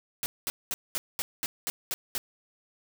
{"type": "noise bursts", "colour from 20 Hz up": "white", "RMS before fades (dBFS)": -31, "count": 9, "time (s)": [0.23, 2.18], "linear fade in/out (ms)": 0, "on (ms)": 30, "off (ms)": 210, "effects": []}